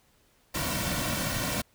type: noise with comb filter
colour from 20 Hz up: pink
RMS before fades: -30 dBFS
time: 0.54-1.62 s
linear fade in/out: 10 ms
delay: 2.4 ms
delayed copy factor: -0.7
effects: pink hiss -65 dBFS RMS until 1.74 s